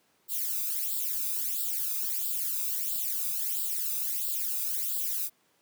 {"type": "noise with flanger", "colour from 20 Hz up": "violet", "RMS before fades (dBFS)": -31, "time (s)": [0.28, 5.3], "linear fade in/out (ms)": 50, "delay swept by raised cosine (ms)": [0.24, 0.83], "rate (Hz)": 1.5, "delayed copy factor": 0.95, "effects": ["pink hiss -68 dBFS RMS until 5.61 s", "high-pass 200 Hz 12 dB/octave"]}